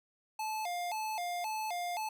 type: tone with vibrato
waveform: square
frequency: 782 Hz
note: G5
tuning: 4 cents flat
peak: -35 dBFS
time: 0.39-2.09 s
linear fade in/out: 5 ms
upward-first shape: square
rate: 1.9 Hz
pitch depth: 180 cents each way
effects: none

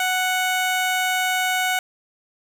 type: tone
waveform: 15% pulse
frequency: 740 Hz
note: F#5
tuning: in tune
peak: -13 dBFS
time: 0-1.79 s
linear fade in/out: 2 ms
effects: 9-bit

